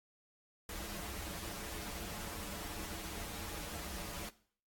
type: noise with comb filter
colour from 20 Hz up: pink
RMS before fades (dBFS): -44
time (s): 0.69-4.29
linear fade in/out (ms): 2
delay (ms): 7.8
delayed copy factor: -1
effects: noise-tail reverb RT60 0.5 s tail -17 dB re dry + AAC 64 kbps